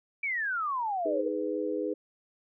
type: exponential sweep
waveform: sine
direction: down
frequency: 2349 to 466.2 Hz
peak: -28 dBFS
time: 0.23-1.28 s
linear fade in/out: 5 ms
type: chord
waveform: sine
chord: G# minor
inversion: second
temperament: just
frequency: 311.5 / 415.3 / 498.4 Hz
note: D#4 / G#4 / B4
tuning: +2 / 0 / +16 cents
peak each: -33 dBFS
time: 1.05-1.94 s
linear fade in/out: 10 ms
effects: none